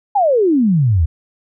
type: exponential sweep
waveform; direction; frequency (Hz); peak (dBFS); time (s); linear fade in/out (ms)
sine; down; 851 to 73.42; -10; 0.15-1.06; 10
effects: none